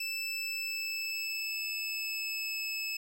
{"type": "tone with pitch glide", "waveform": "25% pulse", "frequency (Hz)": [2640, 2604], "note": ["E7", "E7"], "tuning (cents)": [2, -22], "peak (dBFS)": -30, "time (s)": [0, 2.97], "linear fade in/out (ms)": 5, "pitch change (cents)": -24, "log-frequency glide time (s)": [0.17, 2.66], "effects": []}